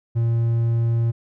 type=tone; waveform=triangle; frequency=116 Hz; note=A#2; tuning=8 cents flat; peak=-15 dBFS; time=0.15-1.12 s; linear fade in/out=20 ms; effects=none